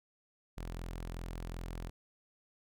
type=tone; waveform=sawtooth; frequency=42.65 Hz; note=F1; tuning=40 cents flat; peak=-36 dBFS; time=0.57-1.9 s; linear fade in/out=10 ms; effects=none